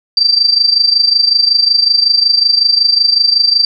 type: tone with amplitude modulation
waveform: sine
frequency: 4681 Hz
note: D8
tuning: 7 cents flat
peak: -4 dBFS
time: 0.17-3.65 s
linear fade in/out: 2 ms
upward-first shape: sine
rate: 25.4 Hz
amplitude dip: 75%
effects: none